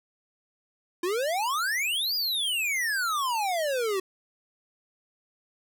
square exponential two-way sweep, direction up then down, 335.9 to 4978 to 368.2 Hz, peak -26 dBFS, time 1.03-4 s, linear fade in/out 5 ms, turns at 2.15 s, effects none

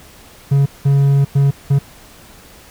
triangle tone bursts at uneven times, 139.4 Hz, C#3, 10 cents sharp, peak -7 dBFS, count 4, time 0.51-0.66 / 0.85-1.25 / 1.35-1.51 / 1.7-1.79 s, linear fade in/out 10 ms, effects pink hiss -42 dBFS RMS until 2.7 s

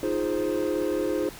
triangle chord, F minor seventh, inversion third, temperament equal, 311.1 / 349.2 / 415.3 / 523.3 Hz, Eb4 / F4 / Ab4 / C5, 0 / 0 / 0 / 0 cents, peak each -27 dBFS, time 0.03-1.29 s, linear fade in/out 2 ms, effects tanh soft clip ceiling -15 dBFS + pink hiss -43 dBFS RMS until 1.39 s

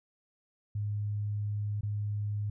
sine tone with dropouts, 103.83 Hz, G#2, in tune, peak -30 dBFS, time 0.75-2.5 s, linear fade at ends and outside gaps 5 ms, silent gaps 1.81-1.831 s, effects none

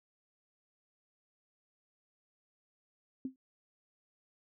sine tone with exponential decay, 261.6 Hz, C4, in tune, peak -31 dBFS, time 3.25-3.36 s, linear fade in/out 2 ms, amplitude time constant 22 ms, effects none

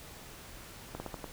slowing click train, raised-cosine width 1 ms, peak -24 dBFS, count 5, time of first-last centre 0.95-1.242 s, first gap 50 ms, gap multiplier 1.26, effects pink hiss -49 dBFS RMS until 1.32 s

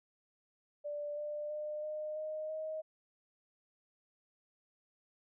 sine tone with pitch steps, 587.3 / 595.2 / 603.1 / 611.2 / 619.4 / 627.6 Hz, D5 / D5 / D5 / D#5 / D#5 / D#5, 0 / +23 / +46 / -31 / -8 / +15 cents, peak -37 dBFS, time 0.84-2.82 s, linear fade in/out 20 ms, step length 330 ms, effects none

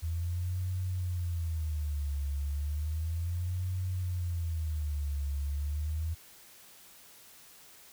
sine tone with vibrato, 80.7 Hz, E2, 36 cents flat, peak -30 dBFS, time 0.02-6.15 s, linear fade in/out 20 ms, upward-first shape sine, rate 0.33 Hz, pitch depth 230 cents each way, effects white hiss -55 dBFS RMS until 7.92 s

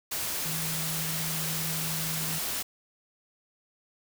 sine tone in noise, 159.6 Hz, D#3, 44 cents sharp, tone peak -35 dBFS, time 0.45-2.39 s, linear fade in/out 10 ms, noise white, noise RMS -32 dBFS, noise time 0.11-2.63 s, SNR -6 dB, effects none

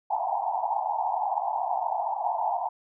pink band-pass noise, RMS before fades -28 dBFS, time 0.1-2.69 s, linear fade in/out 10 ms, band 690 to 940 Hz, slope 96 dB/octave, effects none

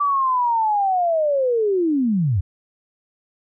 sine linear sweep, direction down, 1167 to 80.9 Hz, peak -16 dBFS, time 0-2.41 s, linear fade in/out 10 ms, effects none

